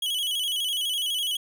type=tone with vibrato; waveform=45% pulse; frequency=3133 Hz; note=G7; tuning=2 cents flat; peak=-25 dBFS; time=0.02-1.37 s; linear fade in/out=5 ms; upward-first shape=square; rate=12 Hz; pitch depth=79 cents each way; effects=none